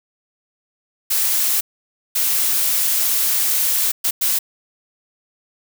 blue noise bursts at uneven times, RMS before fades -18 dBFS, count 4, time 1.1-1.61 / 2.15-3.92 / 4.04-4.11 / 4.21-4.39 s, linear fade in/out 10 ms, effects none

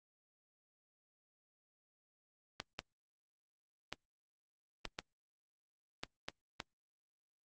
clicks, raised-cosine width 0.2 ms, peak -21 dBFS, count 8, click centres 2.601 / 2.791 / 3.926 / 4.853 / 4.989 / 6.035 / 6.285 / 6.602 s, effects Opus 32 kbps

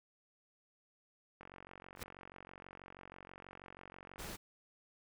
click train, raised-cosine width 0.5 ms, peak -36 dBFS, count 136, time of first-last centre 1.41-4.332 s, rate 46.2 Hz
pink noise with exponential growth, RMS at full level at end -39 dBFS, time 1.96-2.03 s, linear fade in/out 1 ms, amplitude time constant 15 ms
pink noise, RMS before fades -46 dBFS, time 4.18-4.37 s, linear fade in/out 20 ms
effects none

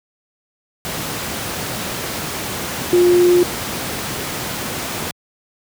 sine tone in noise, 354.1 Hz, F4, 24 cents sharp, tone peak -9 dBFS, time 2.93-3.43 s, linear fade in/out 0 ms, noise pink, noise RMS -24 dBFS, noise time 0.85-5.11 s, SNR +12 dB, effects high-pass 100 Hz 12 dB/octave

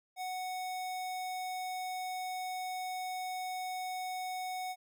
square tone, 740 Hz, F#5, in tune, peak -37 dBFS, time 0.16-4.76 s, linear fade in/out 50 ms, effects none

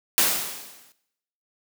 white noise with exponential decay, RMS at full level -17 dBFS, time 0.18-0.92 s, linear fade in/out 0 ms, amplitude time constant 160 ms, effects noise-tail reverb RT60 0.8 s tail -17 dB re dry + high-pass 150 Hz 12 dB/octave

